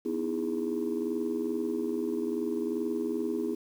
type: chord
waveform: sine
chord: E major seventh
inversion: second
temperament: just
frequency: 247.2 / 309 / 329.6 / 412 Hz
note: B3 / D#4 / E4 / G#4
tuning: +2 / -12 / 0 / -14 cents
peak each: -33 / -36 / -32 / -32 dBFS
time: 0.05-3.55 s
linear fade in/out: 10 ms
effects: tanh soft clip ceiling -21 dBFS + 9-bit